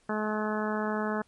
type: harmonic tone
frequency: 213.6 Hz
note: G#3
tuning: 49 cents sharp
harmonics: 1 / 2 / 3 / 4 / 5 / 6 / 7 / 8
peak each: -31 / -34 / -36 / -37 / -38 / -39 / -39 / -40 dBFS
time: 0.09-1.22 s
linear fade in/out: 5 ms
effects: pink hiss -66 dBFS RMS until 1.27 s + MP3 48 kbps